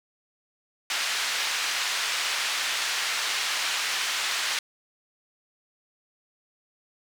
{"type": "band-pass noise", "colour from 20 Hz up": "pink", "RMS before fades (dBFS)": -28, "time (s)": [0.9, 4.59], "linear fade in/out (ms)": 2, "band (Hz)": [1600, 6000], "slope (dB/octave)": 12, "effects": []}